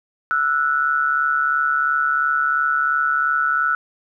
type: tone pair together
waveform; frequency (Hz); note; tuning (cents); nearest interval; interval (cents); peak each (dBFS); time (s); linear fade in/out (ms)
sine; 1327.1 / 1470; E6 / F#6; +11 / -12; major second; 177; -19; 0.31-3.75; 0
effects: none